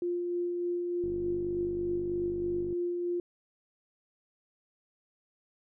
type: tone with tremolo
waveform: sine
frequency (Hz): 350.6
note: F4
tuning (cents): +7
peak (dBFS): -28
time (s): 0.02-3.2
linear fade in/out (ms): 2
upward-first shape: sine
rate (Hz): 3.3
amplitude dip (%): 25
type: click train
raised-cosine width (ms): 3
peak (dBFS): -30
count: 84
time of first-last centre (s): 1.04-2.727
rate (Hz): 49.2
effects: none